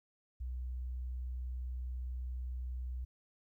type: tone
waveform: sine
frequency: 62.4 Hz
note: B1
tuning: 19 cents sharp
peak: -37 dBFS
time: 0.4-3.05 s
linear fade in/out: 10 ms
effects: 13-bit